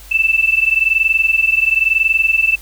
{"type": "tone pair together", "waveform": "sine", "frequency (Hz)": [2637, 2658], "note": ["E7", "E7"], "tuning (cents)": [0, 14], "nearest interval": "unison", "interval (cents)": 14, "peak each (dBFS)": -14, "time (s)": [0.11, 2.56], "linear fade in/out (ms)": 10, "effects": ["added 50 Hz sine -37 dBFS peak until 2.61 s", "white hiss -41 dBFS RMS until 2.61 s"]}